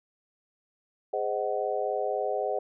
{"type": "chord", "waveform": "sine", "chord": "Ab dominant seventh", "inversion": "none", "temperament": "just", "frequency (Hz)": [415.3, 519.1, 623, 747.5], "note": ["Ab4", "C5", "Eb5", "Gb5"], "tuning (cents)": [0, -14, 2, 17], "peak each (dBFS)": -32, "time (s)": [1.13, 2.59], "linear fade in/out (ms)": 5, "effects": []}